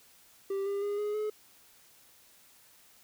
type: tone with pitch steps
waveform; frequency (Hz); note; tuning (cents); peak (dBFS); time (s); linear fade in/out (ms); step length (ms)
triangle; 392 / 400.2 / 408.6 / 417.2 / 426; G4 / G4 / G#4 / G#4 / G#4; 0 / +36 / -28 / +8 / +44; -28; 0.5-1.3; 5; 160
effects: white hiss -60 dBFS RMS until 3.03 s